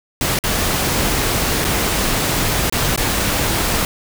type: noise with dropouts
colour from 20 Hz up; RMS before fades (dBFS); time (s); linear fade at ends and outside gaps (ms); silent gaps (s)
pink; -18; 0.21-3.85; 1; 0.389-0.438 / 1.644-1.649 / 2.698-2.724 / 2.961-2.976
effects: none